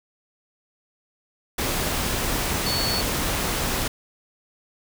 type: tone in noise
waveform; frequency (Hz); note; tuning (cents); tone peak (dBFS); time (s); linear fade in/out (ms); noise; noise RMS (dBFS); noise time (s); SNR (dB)
sine; 4435; C#8; 0; -25; 2.66-3.01; 5; pink; -25; 1.58-3.88; -3
effects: none